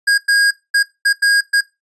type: tone bursts at uneven times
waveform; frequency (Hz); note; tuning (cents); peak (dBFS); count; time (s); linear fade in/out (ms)
square; 1631; G#6; -32; -11; 6; 0.07-0.18 / 0.28-0.51 / 0.74-0.83 / 1.05-1.13 / 1.22-1.41 / 1.53-1.61; 10
effects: noise-tail reverb RT60 0.2 s tail -17 dB re dry + resampled to 24000 Hz